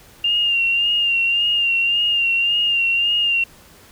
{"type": "tone with vibrato", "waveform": "sine", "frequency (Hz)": 2794, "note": "F7", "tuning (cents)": 0, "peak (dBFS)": -15, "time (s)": [0.24, 3.44], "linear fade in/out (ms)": 5, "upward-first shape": "sine", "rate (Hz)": 1.8, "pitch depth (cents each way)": 40, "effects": ["pink hiss -47 dBFS RMS until 3.91 s"]}